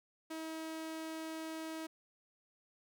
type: tone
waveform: sawtooth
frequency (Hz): 320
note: D#4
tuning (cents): +49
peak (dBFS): -37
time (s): 0.3-1.87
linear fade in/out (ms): 10
effects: none